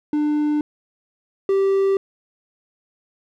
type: tone pair in turn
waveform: triangle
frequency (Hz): 298.5 / 390.1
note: D4 / G4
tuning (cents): +28 / -8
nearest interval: perfect fourth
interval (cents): 464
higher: second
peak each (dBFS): -15 / -13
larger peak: second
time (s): 0.13-0.61 / 1.49-1.97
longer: neither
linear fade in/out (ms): 2
effects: none